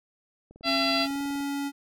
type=click train; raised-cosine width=2 ms; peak=-36 dBFS; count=19; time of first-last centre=0.51-1.406 s; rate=20.1 Hz
type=harmonic tone; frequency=675 Hz; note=E5; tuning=41 cents sharp; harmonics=1 / 2 / 3 / 4 / 5 / 6 / 7; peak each=-29 / -33 / -35 / -31 / -34 / -33 / -29 dBFS; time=0.63-1.08 s; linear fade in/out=50 ms
type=tone with pitch glide; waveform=square; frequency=272.8 to 281.4 Hz; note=C#4 to C#4; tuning=-28 to +26 cents; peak=-29 dBFS; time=0.64-1.72 s; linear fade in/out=50 ms; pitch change=+54 cents; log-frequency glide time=0.95-1.21 s
effects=none